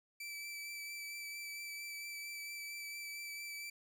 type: tone with vibrato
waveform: sawtooth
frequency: 2320 Hz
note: D7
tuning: 22 cents flat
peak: -40 dBFS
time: 0.2-3.7 s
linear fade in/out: 5 ms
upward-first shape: triangle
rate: 4.4 Hz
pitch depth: 16 cents each way
effects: none